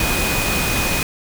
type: tone in noise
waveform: sine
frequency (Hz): 2489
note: D#7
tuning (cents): 0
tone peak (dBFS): -24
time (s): 0-1.03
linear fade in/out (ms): 2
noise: pink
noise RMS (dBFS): -20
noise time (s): 0-1.03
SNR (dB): -7
effects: none